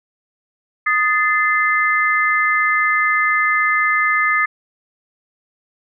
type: tone cluster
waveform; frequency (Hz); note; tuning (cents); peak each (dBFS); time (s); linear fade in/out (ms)
sine; 1242 / 1747 / 2071; D#6 / A6 / C7; -3 / -13 / -18; -18; 0.86-4.46; 10
effects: none